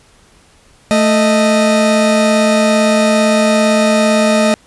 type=tone pair together; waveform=40% pulse; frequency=220 / 622.3 Hz; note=A3 / D#5; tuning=0 / 0 cents; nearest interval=octave + tritone; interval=1800 cents; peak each=-11 dBFS; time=0.91-4.54 s; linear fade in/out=0 ms; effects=pink hiss -48 dBFS RMS until 4.66 s + resampled to 24000 Hz